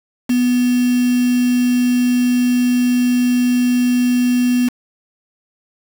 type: tone with quantisation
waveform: sine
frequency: 246.9 Hz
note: B3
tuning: in tune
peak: -12 dBFS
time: 0.29-4.69 s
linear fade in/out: 10 ms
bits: 4
effects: none